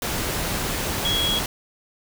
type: tone in noise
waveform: sine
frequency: 3322 Hz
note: G#7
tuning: in tune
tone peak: -21 dBFS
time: 1.05-1.39 s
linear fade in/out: 2 ms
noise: pink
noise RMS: -26 dBFS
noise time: 0.02-1.46 s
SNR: +2 dB
effects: none